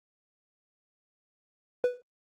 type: tone with exponential decay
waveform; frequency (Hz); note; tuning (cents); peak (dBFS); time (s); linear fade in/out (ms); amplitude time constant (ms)
triangle; 493.8; B4; 0; -16; 1.84-2.02; 1; 38
effects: Opus 24 kbps